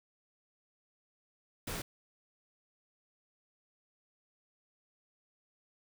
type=noise; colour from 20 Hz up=pink; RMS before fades=-39 dBFS; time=1.67-1.82 s; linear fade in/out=5 ms; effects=none